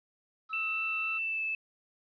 triangle tone with vibrato, 1297 Hz, E6, 28 cents flat, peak -37 dBFS, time 0.49-1.19 s, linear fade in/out 20 ms, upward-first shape triangle, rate 3.6 Hz, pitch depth 13 cents each way
sine tone with pitch glide, 2673 to 2623 Hz, E7 to E7, +23 to -9 cents, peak -30 dBFS, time 0.53-1.55 s, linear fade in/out 2 ms, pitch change -32 cents, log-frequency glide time 1.18-1.43 s
effects resampled to 11025 Hz + 11-bit

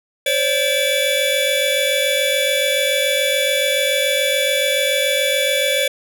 square tone cluster, 527 / 574 / 2305 / 3442 Hz, C5 / D5 / D7 / A7, +12 / -40 / -33 / -39 cents, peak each -22 dBFS, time 0.26-5.88 s, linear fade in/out 5 ms, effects none

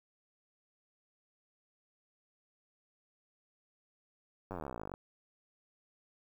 slowing click train, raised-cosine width 1 ms, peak -27 dBFS, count 29, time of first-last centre 4.51-4.939 s, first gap 10 ms, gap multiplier 1.03, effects 10-bit

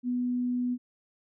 sine tone, 246.9 Hz, B3, in tune, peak -26 dBFS, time 0.03-0.78 s, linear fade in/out 50 ms, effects none

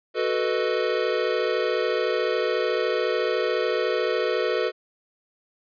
square chord, B dominant seventh, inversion second, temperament equal, 370 / 440 / 493.9 / 622.3 Hz, F#4 / A4 / B4 / D#5, 0 / 0 / 0 / 0 cents, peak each -29 / -27 / -27 / -31 dBFS, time 0.14-4.72 s, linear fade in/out 50 ms, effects resampled to 11025 Hz

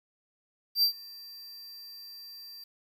square tone with ADSR envelope, 4699 Hz, D8, in tune, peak -20 dBFS, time 0.75-2.64 s, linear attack 79 ms, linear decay 95 ms, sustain -24 dB, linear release 5 ms, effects 10-bit

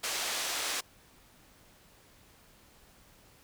white band-pass noise, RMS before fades -34 dBFS, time 0.03-0.81 s, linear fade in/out 10 ms, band 400 to 6900 Hz, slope 12 dB/octave, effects pink hiss -60 dBFS RMS until 3.43 s

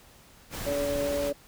pink noise, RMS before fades -36 dBFS, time 0.5-1.33 s, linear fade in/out 50 ms
harmonic tone, 142.7 Hz, D3, 49 cents flat, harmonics 2 / 3 / 4, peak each -35 / -37 / -27 dBFS, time 0.66-1.33 s, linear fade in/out 10 ms
effects pink hiss -55 dBFS RMS until 1.47 s

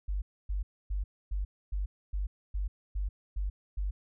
sine tone bursts, 48.89 Hz, G1, 4 cents flat, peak -29 dBFS, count 10, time 0.08-3.91 s, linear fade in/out 10 ms, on 140 ms, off 270 ms, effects none

